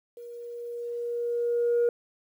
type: tone with level ramp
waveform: sine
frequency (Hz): 475.3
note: A#4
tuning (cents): +34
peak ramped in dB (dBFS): -40 to -18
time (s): 0.17-1.89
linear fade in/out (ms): 2
effects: tanh soft clip ceiling -18 dBFS + 10-bit